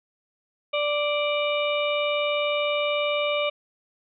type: harmonic tone with a mistuned harmonic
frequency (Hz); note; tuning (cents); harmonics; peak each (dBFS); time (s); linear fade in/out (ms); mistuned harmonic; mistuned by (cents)
587; D5; -1; 1 / 2 / 4 / 5 / 6; -24 / -31 / -29 / -32 / -35; 0.73-3.5; 10; 6; +68
effects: none